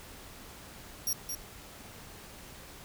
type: tone with echo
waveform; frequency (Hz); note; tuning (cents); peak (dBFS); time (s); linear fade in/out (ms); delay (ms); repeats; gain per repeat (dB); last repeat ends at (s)
20% pulse; 5640; F8; +16; -23; 1.07-1.13; 2; 220; 1; -6; 1.35
effects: pink hiss -49 dBFS RMS until 2.84 s